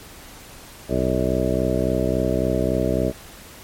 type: harmonic tone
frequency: 63.6 Hz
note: C2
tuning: 48 cents flat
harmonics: 1 / 2 / 3 / 4 / 5 / 6 / 7 / 9 / 10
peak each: -27 / -27 / -27 / -27 / -27 / -27 / -27 / -27 / -27 dBFS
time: 0.88-3.13 s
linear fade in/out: 50 ms
effects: pink hiss -42 dBFS RMS until 3.63 s + MP3 64 kbps